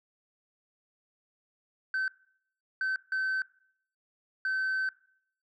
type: tone bursts at uneven times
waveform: sine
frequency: 1536 Hz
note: G6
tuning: 36 cents flat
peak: -25 dBFS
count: 4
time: 1.94-2.08 / 2.81-2.96 / 3.12-3.42 / 4.45-4.89 s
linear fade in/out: 2 ms
effects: noise-tail reverb RT60 0.6 s tail -21 dB re dry + tanh soft clip ceiling -26 dBFS